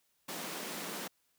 pink high-pass noise, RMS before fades -41 dBFS, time 0.28-1.08 s, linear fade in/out 10 ms, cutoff 170 Hz, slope 48 dB/octave, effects white hiss -75 dBFS RMS until 1.38 s

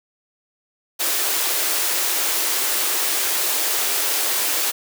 white high-pass noise, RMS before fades -21 dBFS, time 0.99-4.72 s, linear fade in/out 20 ms, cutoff 300 Hz, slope 48 dB/octave, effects none

